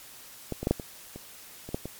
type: clicks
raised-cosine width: 2 ms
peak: -17 / -19 / -11 / -8 / -22 / -26 / -25 / -15 / -21 dBFS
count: 9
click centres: 0.523 / 0.63 / 0.671 / 0.71 / 0.798 / 1.16 / 1.69 / 1.745 / 1.856 s
effects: white hiss -48 dBFS RMS until 1.99 s + MP3 96 kbps